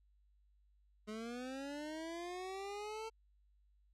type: linear sweep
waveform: 25% pulse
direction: up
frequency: 210.3 to 449.9 Hz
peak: -39 dBFS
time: 1.07-3.1 s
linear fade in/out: 20 ms
effects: added 50 Hz sine -68 dBFS peak until 3.93 s + low-pass 8000 Hz 12 dB/octave